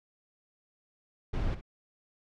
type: noise with echo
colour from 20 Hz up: brown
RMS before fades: -30 dBFS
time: 1.33-1.55 s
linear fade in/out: 10 ms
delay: 62 ms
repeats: 1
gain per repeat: -12 dB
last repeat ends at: 1.612 s
effects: low-pass 4000 Hz 12 dB/octave